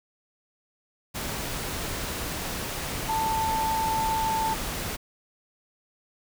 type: tone in noise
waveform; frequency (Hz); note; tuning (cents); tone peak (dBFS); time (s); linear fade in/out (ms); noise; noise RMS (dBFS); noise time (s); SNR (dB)
sine; 887; A5; +14; -24; 3.08-4.55; 20; pink; -32; 1.14-4.97; +5
effects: none